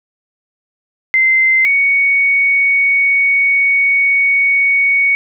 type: tone pair in turn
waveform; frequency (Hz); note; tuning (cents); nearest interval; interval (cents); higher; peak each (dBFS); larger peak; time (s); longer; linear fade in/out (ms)
sine; 2075 / 2231; C7 / C#7; -15 / +11; minor second; 126; second; -8 / -9; first; 1.14-1.65 / 1.65-5.15; second; 0
effects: none